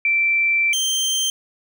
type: tone pair in turn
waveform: sine / 25% pulse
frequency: 2341 / 3141 Hz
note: D7 / G7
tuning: -6 / +3 cents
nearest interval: perfect fourth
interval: 509 cents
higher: second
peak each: -15 dBFS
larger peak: neither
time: 0.05-0.73 / 0.73-1.3 s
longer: first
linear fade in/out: 2 ms
effects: none